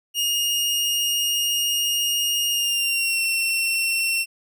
sawtooth tone with pitch glide, 2849 to 2712 Hz, F7 to E7, +34 to +49 cents, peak -17 dBFS, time 0.14-4.26 s, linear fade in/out 50 ms, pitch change -85 cents, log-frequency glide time 2.5-3.22 s, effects none

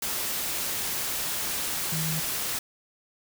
sine tone in noise, 158.6 Hz, D#3, 33 cents sharp, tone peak -29 dBFS, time 1.92-2.2 s, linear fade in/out 5 ms, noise white, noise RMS -30 dBFS, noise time 0.02-2.59 s, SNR -2 dB, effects none

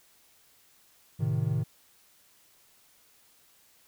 triangle chord, A diminished, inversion none, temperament equal, 110 / 130.81 / 155.56 Hz, A2 / C3 / Eb3, 0 / 0 / 0 cents, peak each -28 dBFS, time 1.19-1.64 s, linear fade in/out 20 ms, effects white hiss -62 dBFS RMS until 3.87 s

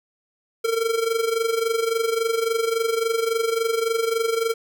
square tone with amplitude modulation, 455.3 Hz, A#4, 41 cents flat, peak -18 dBFS, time 0.64-4.54 s, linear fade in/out 10 ms, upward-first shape sine, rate 23.6 Hz, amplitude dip 70%, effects none

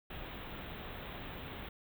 pink band-stop noise, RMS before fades -45 dBFS, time 0.1-1.69 s, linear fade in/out 5 ms, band 3800 to 15000 Hz, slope 96 dB/octave, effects none

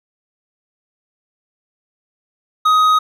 sine tone with hard clipping, 1256 Hz, D#6, 16 cents sharp, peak -11 dBFS, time 2.65-2.99 s, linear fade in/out 10 ms, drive 6 dB, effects none

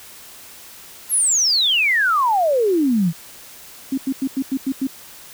sine exponential sweep, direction down, 11840 to 155.56 Hz, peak -14 dBFS, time 1.09-3.13 s, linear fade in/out 50 ms
sine tone bursts, 267.1 Hz, C4, 36 cents sharp, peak -17 dBFS, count 7, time 3.92-4.871 s, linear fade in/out 5 ms, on 57 ms, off 92 ms
effects white hiss -41 dBFS RMS until 5.33 s

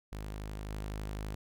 sawtooth tone with level steps, 51.91 Hz, G#1, in tune, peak -35 / -33 dBFS, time 0.12-1.35 s, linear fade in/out 5 ms, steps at 0.7 s, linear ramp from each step 5 ms, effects none

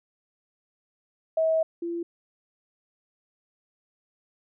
sine tone pair in turn, 643 / 340.6 Hz, E5 / F4, -43 / -43 cents, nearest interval major seventh, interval 1100 cents, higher first, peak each -20 / -28 dBFS, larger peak first, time 1.37-1.63 / 1.82-2.03 s, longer first, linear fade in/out 5 ms, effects none

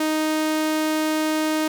sawtooth tone, 311.1 Hz, D#4, in tune, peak -16 dBFS, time 0-1.68 s, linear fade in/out 5 ms, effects none

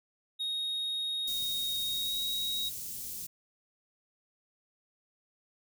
triangle tone with pitch glide, 3742 to 3803 Hz, A#7 to A#7, +6 to +34 cents, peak -30 dBFS, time 0.39-2.7 s, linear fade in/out 20 ms, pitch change +28 cents, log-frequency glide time 1.89-2.17 s
white band-stop noise, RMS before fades -40 dBFS, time 1.27-3.27 s, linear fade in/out 10 ms, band 210 to 5900 Hz, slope 12 dB/octave
effects none

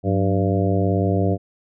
harmonic tone with a mistuned harmonic, 98 Hz, G2, in tune, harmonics 1 / 2 / 3 / 4 / 5 / 6 / 7, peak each -20 / -23 / -25 / -26 / -27 / -28 / -28 dBFS, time 0.03-1.38 s, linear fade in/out 50 ms, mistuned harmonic 2, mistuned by -110 cents, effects none

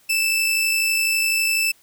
sawtooth tone pair together, 2637 / 2689 Hz, E7 / E7, 0 / +34 cents, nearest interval unison, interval 34 cents, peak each -15 / -25 dBFS, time 0.09-1.72 s, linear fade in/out 10 ms, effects white hiss -56 dBFS RMS until 1.82 s

